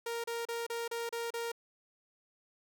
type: tone bursts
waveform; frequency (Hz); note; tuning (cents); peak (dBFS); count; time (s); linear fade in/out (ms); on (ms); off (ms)
sawtooth; 466.2; A#4; 0; -31; 7; 0.06-1.518; 5; 180; 33
effects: none